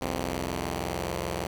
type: tone pair together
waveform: 5% pulse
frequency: 65.21 / 86.8 Hz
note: C2 / F2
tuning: -5 / -10 cents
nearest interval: perfect fourth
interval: 495 cents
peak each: -21 dBFS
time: 0.01-1.47 s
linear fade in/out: 5 ms
effects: none